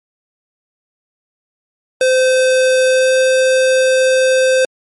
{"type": "tone with pitch glide", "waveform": "square", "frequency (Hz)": [516, 519.3], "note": ["C5", "C5"], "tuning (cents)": [-24, -13], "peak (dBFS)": -10, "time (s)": [2.01, 4.65], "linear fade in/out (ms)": 2, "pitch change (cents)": 11, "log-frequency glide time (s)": [2.88, 3.13], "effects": ["MP3 48 kbps"]}